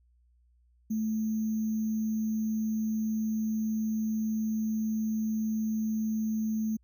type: tone with sample-and-hold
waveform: sine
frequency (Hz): 218.3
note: A3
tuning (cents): -13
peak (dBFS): -27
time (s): 0.9-6.77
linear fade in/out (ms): 10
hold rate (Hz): 6300
effects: added 60 Hz sine -62 dBFS peak until 6.83 s